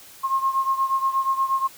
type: beating tone pair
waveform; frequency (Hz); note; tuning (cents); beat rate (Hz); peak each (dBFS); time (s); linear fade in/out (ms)
sine; 1070 / 1078.4; C6 / C#6; +38 / -48; 8.4; -21 / -25; 0.23-1.68; 20
effects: white hiss -46 dBFS RMS until 1.77 s